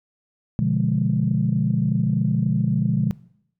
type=chord; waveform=sine; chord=B diminished seventh; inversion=none; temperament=equal; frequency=123.47 / 146.83 / 174.61 / 207.7 Hz; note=B2 / D3 / F3 / Ab3; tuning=0 / 0 / 0 / 0 cents; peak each=-23 dBFS; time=0.59-3.11 s; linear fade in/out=0 ms; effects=noise-tail reverb RT60 0.7 s tail -21 dB re dry + tanh soft clip ceiling -8 dBFS